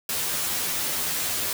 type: noise with comb filter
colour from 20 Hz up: white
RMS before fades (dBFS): -27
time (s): 0.09-1.53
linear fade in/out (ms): 2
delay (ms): 12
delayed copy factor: +0.75
effects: none